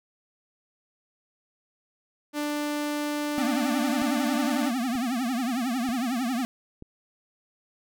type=tone; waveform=sawtooth; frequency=295.1 Hz; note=D4; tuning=8 cents sharp; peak=-23 dBFS; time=2.33-4.72 s; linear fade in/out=50 ms
type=tone with vibrato; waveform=square; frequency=247.2 Hz; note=B3; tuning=2 cents sharp; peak=-26 dBFS; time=3.38-6.45 s; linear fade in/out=0 ms; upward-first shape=triangle; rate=11 Hz; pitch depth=190 cents each way
type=click train; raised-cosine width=3 ms; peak=-29 dBFS; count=4; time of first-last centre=4.02-6.824 s; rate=1.07 Hz
effects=none